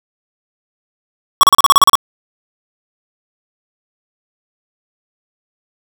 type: tone bursts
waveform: square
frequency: 1119 Hz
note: C#6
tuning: 16 cents sharp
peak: -4 dBFS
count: 10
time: 1.41-1.954 s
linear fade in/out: 0 ms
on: 22 ms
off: 36 ms
effects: none